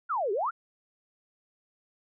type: exponential two-way sweep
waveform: sine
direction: down then up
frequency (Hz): 1480 to 372.7 to 1480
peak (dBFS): -26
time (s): 0.09-0.51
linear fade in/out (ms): 20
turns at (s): 0.32
effects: none